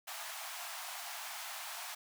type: high-pass noise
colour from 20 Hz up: pink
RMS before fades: -44 dBFS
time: 0.07-1.95 s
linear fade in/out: 10 ms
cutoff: 650 Hz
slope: 96 dB/octave
effects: none